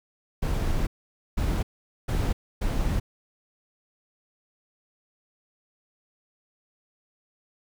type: noise bursts at uneven times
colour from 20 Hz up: brown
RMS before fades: -25 dBFS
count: 4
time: 0.42-0.87 / 1.37-1.63 / 2.08-2.33 / 2.61-3 s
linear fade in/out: 10 ms
effects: none